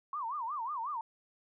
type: tone with vibrato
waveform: sine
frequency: 1046.5 Hz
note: C6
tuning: in tune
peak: -34 dBFS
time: 0.13-1.01 s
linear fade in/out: 2 ms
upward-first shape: sine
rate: 5.5 Hz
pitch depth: 270 cents each way
effects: none